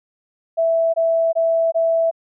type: tone bursts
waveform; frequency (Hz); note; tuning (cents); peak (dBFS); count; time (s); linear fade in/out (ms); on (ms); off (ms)
sine; 659.3; E5; 0; -14; 4; 0.57-2.113; 20; 370; 21
effects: none